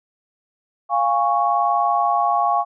sine chord, Db major, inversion first, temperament equal with one note detuned, 698.5 / 819.2 / 1108.7 Hz, F5 / Ab5 / Db6, 0 / -24 / 0 cents, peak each -20 dBFS, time 0.89-2.65 s, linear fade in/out 50 ms, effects none

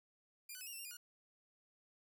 5% pulse tone with pitch steps, 2406 / 1497 / 2583 / 2822 / 2685 / 2782 / 2442 / 1438 Hz, D7 / F#6 / E7 / F7 / E7 / F7 / D#7 / F#6, +41 / +20 / -36 / +17 / +31 / -7 / -33 / -50 cents, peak -38 dBFS, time 0.49-0.97 s, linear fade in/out 5 ms, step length 60 ms, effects none

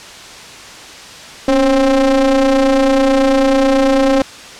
square ring-modulated tone, 130.81 Hz, C3, in tune, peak -7 dBFS, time 1.48-4.22 s, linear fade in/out 2 ms, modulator 407 Hz, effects white hiss -33 dBFS RMS until 4.59 s + low-pass 6000 Hz 12 dB/octave

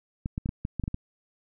clicks, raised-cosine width 5 ms, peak -17 dBFS, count 9, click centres 0.259 / 0.379 / 0.459 / 0.491 / 0.651 / 0.797 / 0.838 / 0.879 / 0.944 s, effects none

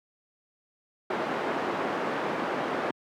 pink band-pass noise, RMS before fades -30 dBFS, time 1.1-2.91 s, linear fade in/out 5 ms, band 270 to 1500 Hz, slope 12 dB/octave, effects high-pass 150 Hz 12 dB/octave

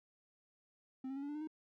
triangle tone with pitch steps, 261.6 / 269.4 / 277.5 / 285.8 / 294.3 / 303.1 / 312.2 Hz, C4 / C#4 / C#4 / D4 / D4 / D#4 / D#4, 0 / -49 / +2 / -47 / +4 / -45 / +6 cents, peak -38 dBFS, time 1.04-1.474 s, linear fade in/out 5 ms, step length 62 ms, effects none

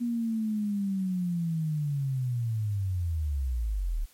sine linear sweep, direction down, 241 to 34.64 Hz, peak -26 dBFS, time 0-4.06 s, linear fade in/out 20 ms, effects white hiss -59 dBFS RMS until 4.13 s + MP3 64 kbps

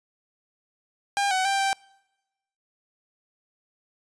sawtooth tone with pitch steps, 802 / 751 / 787 / 782 Hz, G5 / F#5 / G5 / G5, +39 / +26 / +7 / -4 cents, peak -18 dBFS, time 1.17-1.73 s, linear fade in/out 0 ms, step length 140 ms, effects noise-tail reverb RT60 1.0 s tail -26 dB re dry + resampled to 22050 Hz

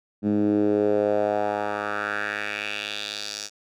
10% pulse tone with band-pass filter sweep, 103.83 Hz, G#2, in tune, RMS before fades -25 dBFS, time 0.22-3.5 s, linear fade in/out 50 ms, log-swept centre 230 to 5800 Hz, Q 2.7, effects none

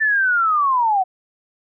sine linear sweep, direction down, 1784 to 726 Hz, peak -14 dBFS, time 0-1.04 s, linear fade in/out 20 ms, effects none

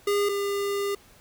square tone pair in turn, 407 / 401.9 Hz, G#4 / G4, -35 / +43 cents, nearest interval unison, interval 22 cents, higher first, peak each -22 / -26 dBFS, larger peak first, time 0.07-0.29 / 0.29-0.95 s, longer second, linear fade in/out 5 ms, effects pink hiss -55 dBFS RMS until 1.2 s

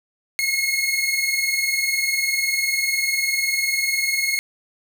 sawtooth tone pair together, 2157 / 2177 Hz, C#7 / C#7, -48 / -32 cents, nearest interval unison, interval 16 cents, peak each -19 dBFS, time 0.39-4.39 s, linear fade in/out 0 ms, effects none

